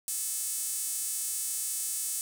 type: tone with high-pass filter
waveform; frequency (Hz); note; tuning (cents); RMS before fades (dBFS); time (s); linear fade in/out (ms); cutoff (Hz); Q
sawtooth; 434.6; A4; -21; -33; 0.08-2.21; 0; 8600; 2.2
effects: 9-bit